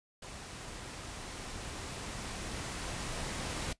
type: noise with level ramp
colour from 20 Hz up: pink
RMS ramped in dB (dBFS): -46 to -37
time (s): 0.22-3.73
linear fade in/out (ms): 5
effects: noise-tail reverb RT60 0.1 s tail -18 dB re dry + resampled to 22050 Hz